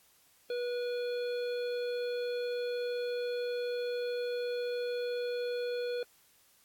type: harmonic tone with a mistuned harmonic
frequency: 487 Hz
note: B4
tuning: 24 cents flat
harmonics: 1 / 3 / 5 / 7 / 9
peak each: -32 / -46 / -50 / -50 / -49 dBFS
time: 0.5-6.03 s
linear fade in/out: 2 ms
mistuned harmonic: 9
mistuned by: -54 cents
effects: white hiss -65 dBFS RMS until 6.64 s + AAC 64 kbps